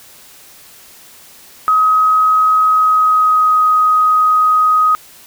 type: tone with pitch glide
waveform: sine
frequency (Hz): 1267 to 1254.6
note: D#6 to D#6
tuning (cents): +31 to +14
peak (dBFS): -8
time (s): 1.68-4.95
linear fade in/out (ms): 0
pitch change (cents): -17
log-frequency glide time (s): 2.64-3.64
effects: white hiss -41 dBFS RMS until 5.26 s